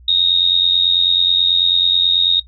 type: tone with amplitude modulation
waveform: sine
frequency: 3732 Hz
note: A#7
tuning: 1 cent sharp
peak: -7 dBFS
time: 0.08-2.4 s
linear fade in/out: 5 ms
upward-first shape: sine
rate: 89.2 Hz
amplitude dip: 75%
effects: noise-tail reverb RT60 0.1 s tail -18 dB re dry + added 61 Hz sine -40 dBFS peak until 2.47 s